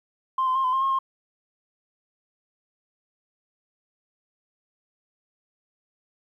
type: tone with pitch steps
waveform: sine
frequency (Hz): 1051 / 1031 / 1064 / 1019 / 1061 / 1078 / 1066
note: C6 / C6 / C6 / C6 / C6 / C#6 / C6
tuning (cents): +7 / -26 / +29 / -46 / +24 / -49 / +32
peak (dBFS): -19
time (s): 0.38-0.989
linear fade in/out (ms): 5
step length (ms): 87
effects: tanh soft clip ceiling -17 dBFS + 10-bit